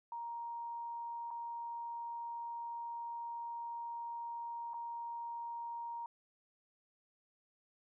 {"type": "tone with dropouts", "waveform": "sine", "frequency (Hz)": 937, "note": "A#5", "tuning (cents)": 9, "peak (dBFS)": -40, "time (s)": [0.12, 6.06], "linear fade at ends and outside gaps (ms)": 2, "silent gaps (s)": [[1.306, 1.311], [4.735, 4.741]], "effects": []}